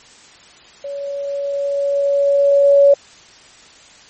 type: tone with level ramp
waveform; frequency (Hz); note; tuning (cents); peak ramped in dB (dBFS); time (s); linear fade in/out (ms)
sine; 563; C#5; +27; -24 to -5; 0.84-2.94; 5
effects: white hiss -44 dBFS RMS until 4.09 s + MP3 32 kbps